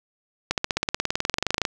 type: accelerating click train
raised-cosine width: 0.2 ms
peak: -5 dBFS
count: 24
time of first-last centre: 0.51-1.652 s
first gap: 68 ms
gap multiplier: 0.97
effects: none